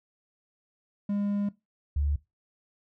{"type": "tone pair in turn", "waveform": ["triangle", "sine"], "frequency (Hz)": [203.1, 72.35], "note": ["G#3", "D2"], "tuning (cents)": [-38, -25], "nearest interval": "octave + tritone", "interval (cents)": 1787, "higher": "first", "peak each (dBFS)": -24, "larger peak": "neither", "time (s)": [[1.09, 1.49], [1.96, 2.16]], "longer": "first", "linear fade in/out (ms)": 5, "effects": ["noise-tail reverb RT60 0.2 s tail -18 dB re dry"]}